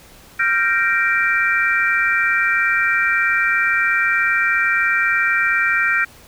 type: chord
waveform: sine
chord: G minor seventh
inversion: third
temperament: equal with one note detuned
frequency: 1384.9 / 1568 / 1864.7 / 2349 Hz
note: F6 / G6 / Bb6 / D7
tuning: -15 / 0 / 0 / 0 cents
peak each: -20 dBFS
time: 0.39-6.05 s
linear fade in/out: 10 ms
effects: pink hiss -45 dBFS RMS until 6.27 s